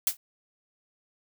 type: noise with exponential decay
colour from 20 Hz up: blue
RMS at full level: -19 dBFS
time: 0.07-0.17 s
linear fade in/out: 2 ms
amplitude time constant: 21 ms
effects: none